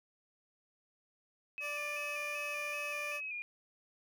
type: tone with vibrato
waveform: sine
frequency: 2487 Hz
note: D#7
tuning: 1 cent flat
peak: -38 dBFS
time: 1.58-3.42 s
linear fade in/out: 0 ms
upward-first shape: square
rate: 2.6 Hz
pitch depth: 45 cents each way
type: tone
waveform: 15% pulse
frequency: 587.3 Hz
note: D5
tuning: in tune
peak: -34 dBFS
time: 1.6-3.21 s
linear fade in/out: 50 ms
effects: none